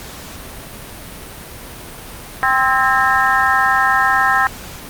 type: harmonic tone with a mistuned harmonic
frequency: 261.6 Hz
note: C4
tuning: in tune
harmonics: 3 / 4 / 5 / 6 / 7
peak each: -18 / -18 / -18 / -18 / -18 dBFS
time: 2.43-4.47 s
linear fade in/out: 0 ms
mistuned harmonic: 6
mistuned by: +50 cents
effects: pink hiss -33 dBFS RMS until 4.89 s + Opus 48 kbps